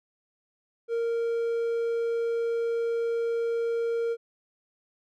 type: tone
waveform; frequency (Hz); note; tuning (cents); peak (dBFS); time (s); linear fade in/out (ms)
triangle; 463.9; A#4; -8; -23; 0.88-4.17; 50
effects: none